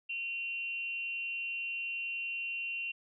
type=tone with amplitude modulation; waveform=sine; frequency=2750 Hz; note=F7; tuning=27 cents flat; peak=-32 dBFS; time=0.09-2.92 s; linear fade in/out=10 ms; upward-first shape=sine; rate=269 Hz; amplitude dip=50%; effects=none